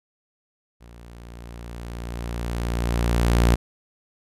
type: tone with level ramp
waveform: sawtooth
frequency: 58.6 Hz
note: A#1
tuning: 10 cents sharp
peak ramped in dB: -40 to -10 dBFS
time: 0.8-3.56 s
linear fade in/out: 20 ms
effects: resampled to 32000 Hz